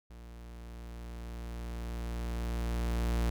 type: tone with level ramp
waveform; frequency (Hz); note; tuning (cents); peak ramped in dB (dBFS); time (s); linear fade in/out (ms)
45% pulse; 58.27; A#1; 0; -47 to -27; 0.1-3.3; 5
effects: none